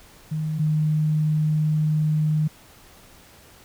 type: tone pair in turn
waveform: sine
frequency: 155.5 / 153.8 Hz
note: D#3 / D#3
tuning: -1 / -20 cents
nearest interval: unison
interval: 19 cents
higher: first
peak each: -23 / -18 dBFS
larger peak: second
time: 0.31-0.59 / 0.59-2.48 s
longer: second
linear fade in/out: 10 ms
effects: pink hiss -50 dBFS RMS until 3.64 s